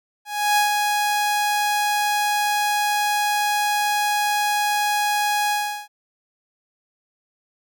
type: tone with ADSR envelope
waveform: sawtooth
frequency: 830.6 Hz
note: G#5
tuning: in tune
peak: -11 dBFS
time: 0.25-5.88 s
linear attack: 320 ms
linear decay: 120 ms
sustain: -4 dB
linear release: 370 ms
effects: none